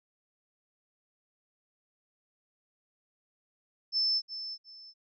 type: tone with echo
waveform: sine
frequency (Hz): 5280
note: E8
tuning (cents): +2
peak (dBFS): -25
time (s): 3.92-4.22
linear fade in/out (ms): 50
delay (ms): 360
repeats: 2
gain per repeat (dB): -11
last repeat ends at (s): 4.94
effects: none